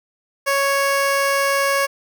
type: tone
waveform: 15% pulse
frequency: 554.4 Hz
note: C#5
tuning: in tune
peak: -10 dBFS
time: 0.46-1.87 s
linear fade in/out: 20 ms
effects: none